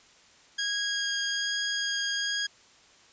15% pulse tone with vibrato, 1637 Hz, G#6, 25 cents flat, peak -21 dBFS, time 0.58-2.47 s, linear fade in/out 10 ms, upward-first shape sine, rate 1.2 Hz, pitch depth 8 cents each way, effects white hiss -57 dBFS RMS until 3.12 s + resampled to 16000 Hz

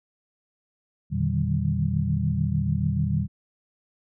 sine tone cluster, 85.9 / 120.3 / 149.2 / 156 / 194 Hz, F2 / B2 / D3 / D#3 / G3, -28 / -45 / +28 / +5 / -18 cents, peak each -28 dBFS, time 1.1-3.28 s, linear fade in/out 50 ms, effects none

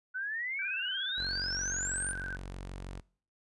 sine exponential sweep, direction up, 1480 to 9397 Hz, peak -33 dBFS, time 0.14-2.13 s, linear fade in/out 20 ms
sine tone with vibrato, 1538 Hz, G6, 33 cents flat, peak -37 dBFS, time 0.59-2.36 s, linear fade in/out 2 ms, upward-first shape square, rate 17 Hz, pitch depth 52 cents each way
sawtooth tone, 46.25 Hz, F#1, in tune, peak -36 dBFS, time 1.17-3.01 s, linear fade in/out 20 ms
effects noise-tail reverb RT60 0.5 s tail -23 dB re dry + resampled to 24000 Hz

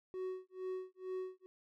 triangle tone with tremolo, 372.3 Hz, F#4, 11 cents sharp, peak -35 dBFS, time 0.14-1.46 s, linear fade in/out 0 ms, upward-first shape sine, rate 2.2 Hz, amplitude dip 100%, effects none

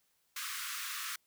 pink high-pass noise, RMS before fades -40 dBFS, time 0.36-1.16 s, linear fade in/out 5 ms, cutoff 1100 Hz, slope 96 dB/octave, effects white hiss -75 dBFS RMS until 1.26 s

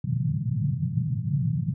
pink band-pass noise, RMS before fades -26 dBFS, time 0.04-1.74 s, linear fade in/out 5 ms, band 110 to 170 Hz, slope 48 dB/octave, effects none

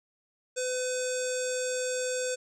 square tone with low-pass filter, 506 Hz, B4, 42 cents sharp, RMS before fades -31 dBFS, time 0.56-2.36 s, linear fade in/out 20 ms, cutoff 7500 Hz, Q 6.9, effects none

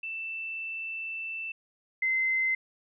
sine tone pair in turn, 2661 / 2065 Hz, E7 / C7, +16 / -23 cents, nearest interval major third, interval 439 cents, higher first, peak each -33 / -24 dBFS, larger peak second, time 0.03-1.52 / 2.02-2.55 s, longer first, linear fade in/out 5 ms, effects none

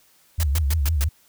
sine tone with vibrato, 74.7 Hz, D2, 30 cents sharp, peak -18 dBFS, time 0.38-1.09 s, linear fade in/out 10 ms, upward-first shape sine, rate 6 Hz, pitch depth 170 cents each way
white noise bursts, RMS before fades -28 dBFS, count 5, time 0.4-1.04 s, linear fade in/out 0 ms, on 32 ms, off 120 ms
effects white hiss -58 dBFS RMS until 1.28 s

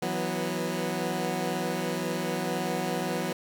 15% pulse chord, E suspended second, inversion none, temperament equal with one note detuned, 163.01 / 185 / 246.9 Hz, E3 / F#3 / B3, -19 / 0 / 0 cents, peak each -27 / -25 / -27 dBFS, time 0.02-3.33 s, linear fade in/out 5 ms, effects none

